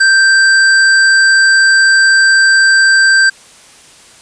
square tone, 1568 Hz, G6, in tune, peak -6 dBFS, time 0-3.3 s, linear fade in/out 10 ms, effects white hiss -40 dBFS RMS until 4.21 s + resampled to 22050 Hz

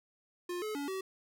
square tone with pitch steps, 354.1 / 428.8 / 284.5 / 381.1 Hz, F4 / A4 / C#4 / G4, +24 / -45 / +45 / -49 cents, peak -36 dBFS, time 0.49-1.01 s, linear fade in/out 5 ms, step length 130 ms, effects none

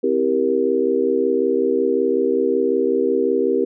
sine chord, C dominant seventh, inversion none, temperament just, 261.6 / 327 / 392.4 / 470.9 Hz, C4 / E4 / G4 / Bb4, 0 / -14 / +2 / +18 cents, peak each -23 / -24 / -19 / -20 dBFS, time 0.03-3.65 s, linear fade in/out 10 ms, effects none

